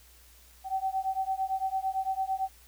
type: beating tone pair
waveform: sine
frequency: 762 / 770.9 Hz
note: G5 / G5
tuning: -49 / -29 cents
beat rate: 8.9 Hz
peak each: -31 / -31 dBFS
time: 0.64-2.49 s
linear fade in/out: 50 ms
effects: added 60 Hz sine -57 dBFS peak until 2.67 s + white hiss -58 dBFS RMS until 2.67 s